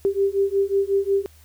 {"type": "beating tone pair", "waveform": "sine", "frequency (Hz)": [392, 397.5], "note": ["G4", "G4"], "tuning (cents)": [0, 24], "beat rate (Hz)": 5.5, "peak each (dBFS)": -21, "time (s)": [0.05, 1.26], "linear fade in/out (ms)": 0, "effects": ["added 77 Hz sine -49 dBFS peak until 1.44 s", "white hiss -55 dBFS RMS until 1.44 s"]}